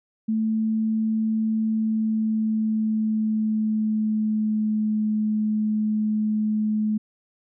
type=tone with pitch glide; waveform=sine; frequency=220 to 214.2 Hz; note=A3 to A3; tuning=0 to -46 cents; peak=-20 dBFS; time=0.28-6.98 s; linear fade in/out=10 ms; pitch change=-46 cents; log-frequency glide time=1.64-5.05 s; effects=none